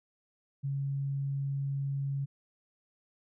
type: tone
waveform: sine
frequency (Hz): 138.59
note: C#3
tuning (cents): 0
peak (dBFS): -30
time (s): 0.63-2.26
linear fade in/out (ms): 20
effects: none